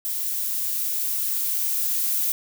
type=noise with level ramp; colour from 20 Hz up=violet; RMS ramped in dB=-27 to -23 dBFS; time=0.05-2.32 s; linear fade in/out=0 ms; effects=none